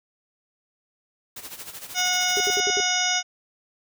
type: noise with tremolo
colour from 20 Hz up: white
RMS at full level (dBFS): -36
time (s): 1.36-2.6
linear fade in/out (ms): 5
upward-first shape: sine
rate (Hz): 13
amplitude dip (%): 70
type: harmonic tone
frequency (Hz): 728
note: F#5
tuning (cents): -28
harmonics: 1 / 2 / 3 / 4 / 5 / 7 / 8 / 9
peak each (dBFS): -29 / -29 / -29 / -29 / -29 / -29 / -29 / -29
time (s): 1.94-3.23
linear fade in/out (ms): 50
type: tone bursts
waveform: sine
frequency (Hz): 405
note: G#4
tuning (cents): -43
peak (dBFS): -24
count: 5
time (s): 2.37-2.802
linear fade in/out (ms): 0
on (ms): 32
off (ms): 68
effects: none